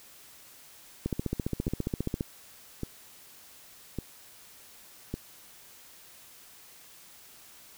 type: two click trains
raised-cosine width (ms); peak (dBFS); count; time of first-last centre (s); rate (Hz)
3; -16 / -19; 18 / 4; 1.06-2.209 / 1.68-5.14; 14.8 / 0.867
effects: white hiss -53 dBFS RMS until 7.77 s